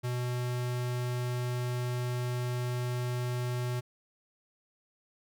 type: tone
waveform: square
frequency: 123.47 Hz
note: B2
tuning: in tune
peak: -31 dBFS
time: 0.03-3.81 s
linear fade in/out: 20 ms
effects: none